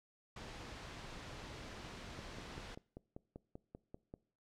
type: noise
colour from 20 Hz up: pink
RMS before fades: -49 dBFS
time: 0.36-2.75 s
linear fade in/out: 5 ms
type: click train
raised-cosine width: 2 ms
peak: -35 dBFS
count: 11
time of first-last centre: 2.19-4.139 s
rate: 5.13 Hz
effects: noise-tail reverb RT60 0.5 s tail -22 dB re dry + low-pass 5000 Hz 12 dB/octave